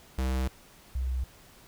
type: tone pair in turn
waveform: square / sine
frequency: 64.9 / 63.97 Hz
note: C2 / C2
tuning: -13 / -38 cents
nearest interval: unison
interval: 25 cents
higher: first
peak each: -27 dBFS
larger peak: neither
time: 0.18-0.48 / 0.95-1.24 s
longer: first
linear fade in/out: 5 ms
effects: pink hiss -55 dBFS RMS until 1.67 s